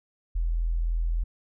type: tone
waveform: sine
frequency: 41.65 Hz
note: E1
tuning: 19 cents sharp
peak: -23 dBFS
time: 0.35-1.24 s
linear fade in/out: 10 ms
effects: none